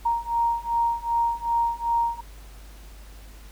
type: beating tone pair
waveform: sine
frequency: 932.3 / 934.9 Hz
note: A#5 / A#5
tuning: 0 / +5 cents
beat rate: 2.6 Hz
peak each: -25 / -24 dBFS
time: 0.05-2.21 s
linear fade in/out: 10 ms
effects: added 50 Hz sine -42 dBFS peak until 3.51 s + pink hiss -51 dBFS RMS until 3.51 s